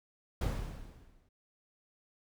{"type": "noise with exponential decay", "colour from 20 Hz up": "brown", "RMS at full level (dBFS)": -29, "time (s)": [0.41, 1.29], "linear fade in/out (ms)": 5, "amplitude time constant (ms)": 190, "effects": []}